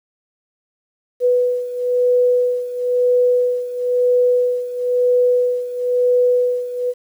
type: beating tone pair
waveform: sine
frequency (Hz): 493.9 / 494.9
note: B4 / B4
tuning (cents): 0 / +4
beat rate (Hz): 1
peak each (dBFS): -15 / -19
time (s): 1.2-6.94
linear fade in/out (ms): 50
effects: 8-bit